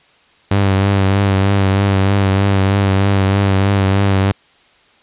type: tone with vibrato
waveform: sawtooth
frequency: 98 Hz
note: G2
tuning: in tune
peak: -7 dBFS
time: 0.51-4.32 s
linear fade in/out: 5 ms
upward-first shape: triangle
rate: 3.2 Hz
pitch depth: 42 cents each way
effects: white hiss -51 dBFS RMS until 5.02 s + resampled to 8000 Hz